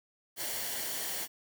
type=noise with comb filter; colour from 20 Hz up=white; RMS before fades=-36 dBFS; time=0.36-1.28 s; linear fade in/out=50 ms; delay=0.79 ms; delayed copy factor=-0.5; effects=none